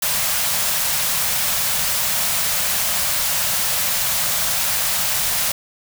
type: band-stop noise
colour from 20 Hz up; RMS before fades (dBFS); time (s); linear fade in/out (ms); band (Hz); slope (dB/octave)
white; -20; 0.02-5.52; 5; 220 to 510; 48
effects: none